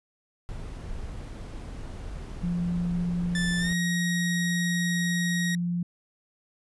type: noise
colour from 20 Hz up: brown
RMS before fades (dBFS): -37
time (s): 0.49-3.73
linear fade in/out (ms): 0
type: tone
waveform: sine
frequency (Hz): 174.3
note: F3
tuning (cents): -3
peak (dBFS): -25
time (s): 2.43-5.83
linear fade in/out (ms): 5
type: tone with pitch glide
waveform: sawtooth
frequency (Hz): 1760 to 1886.3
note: A6 to A#6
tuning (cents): 0 to +20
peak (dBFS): -25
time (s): 3.35-5.55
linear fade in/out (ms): 2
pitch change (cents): +120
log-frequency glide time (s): 3.59-3.72
effects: resampled to 24000 Hz